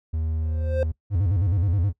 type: tone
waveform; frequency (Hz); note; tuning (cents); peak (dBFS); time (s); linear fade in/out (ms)
triangle; 79.4; D#2; +36; -21; 0.13-0.92; 10
type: tone with exponential growth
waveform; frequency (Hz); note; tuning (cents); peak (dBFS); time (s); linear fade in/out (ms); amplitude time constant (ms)
triangle; 523.3; C5; 0; -17; 0.42-0.83; 1; 89
type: tone with vibrato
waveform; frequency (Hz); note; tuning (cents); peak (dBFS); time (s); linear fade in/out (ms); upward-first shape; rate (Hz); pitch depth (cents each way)
triangle; 92.5; F#2; 0; -17; 1.1-1.93; 50; square; 9.5; 160
effects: noise-tail reverb RT60 0.1 s tail -20 dB re dry